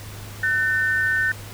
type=tone pair together; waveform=sine; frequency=1513.6 / 1800 Hz; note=F#6 / A6; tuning=+39 / +39 cents; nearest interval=minor third; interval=300 cents; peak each=-21 / -21 dBFS; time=0.43-1.32 s; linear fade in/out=5 ms; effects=added 103 Hz sine -36 dBFS peak until 1.53 s + pink hiss -40 dBFS RMS until 1.53 s